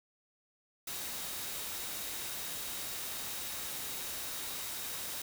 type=tone in noise; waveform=sine; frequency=3783 Hz; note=A#7; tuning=25 cents sharp; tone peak=-51 dBFS; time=0.87-5.22 s; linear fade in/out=5 ms; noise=white; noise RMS=-40 dBFS; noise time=0.87-5.22 s; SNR=-14 dB; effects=none